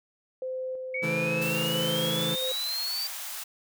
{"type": "tone with tremolo", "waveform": "sine", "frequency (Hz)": 516, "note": "C5", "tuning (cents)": -24, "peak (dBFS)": -30, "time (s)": [0.42, 2.52], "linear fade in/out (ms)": 2, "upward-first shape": "square", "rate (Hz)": 1.5, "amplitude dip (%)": 30}
{"type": "exponential sweep", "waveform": "sine", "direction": "up", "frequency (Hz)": [2217, 4673], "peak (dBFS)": -29, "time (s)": [0.94, 3.07], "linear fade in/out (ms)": 5}
{"type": "chord", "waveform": "sawtooth", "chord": "A major", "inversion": "first", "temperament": "just", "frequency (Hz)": [137.5, 165, 220], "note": ["C#3", "E3", "A3"], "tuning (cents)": [-14, 2, 0], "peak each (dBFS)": [-32, -27, -31], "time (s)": [1.02, 2.36], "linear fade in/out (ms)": 20}
{"type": "high-pass noise", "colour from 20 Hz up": "white", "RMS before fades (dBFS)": -37, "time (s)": [1.41, 3.44], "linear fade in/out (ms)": 10, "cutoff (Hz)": 620, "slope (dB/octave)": 48}
{"effects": []}